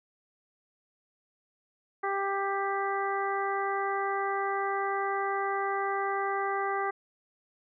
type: harmonic tone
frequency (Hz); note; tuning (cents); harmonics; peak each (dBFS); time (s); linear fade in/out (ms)
394.4; G4; +11; 1 / 2 / 3 / 4 / 5; -33 / -32 / -33 / -38 / -38; 2.03-6.91; 10
effects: none